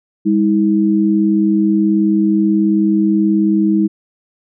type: tone pair together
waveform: sine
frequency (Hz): 201.9 / 320.5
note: G#3 / E4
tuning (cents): -49 / -49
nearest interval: minor sixth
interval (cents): 800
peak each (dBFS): -13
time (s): 0.25-3.88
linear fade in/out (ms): 20
effects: none